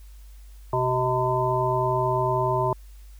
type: harmonic tone with a mistuned harmonic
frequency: 126.7 Hz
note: B2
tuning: 45 cents sharp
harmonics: 1 / 3 / 5 / 7 / 8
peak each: -27 / -27 / -27 / -27 / -27 dBFS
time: 0.73-2.73 s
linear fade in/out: 2 ms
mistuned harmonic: 7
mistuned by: +34 cents
effects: added 50 Hz sine -42 dBFS peak until 3.19 s + white hiss -59 dBFS RMS until 3.19 s